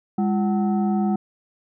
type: tone with frequency modulation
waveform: sine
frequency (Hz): 203.2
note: G#3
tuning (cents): -38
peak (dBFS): -18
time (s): 0.18-1.16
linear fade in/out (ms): 5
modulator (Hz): 546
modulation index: 0.69
effects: none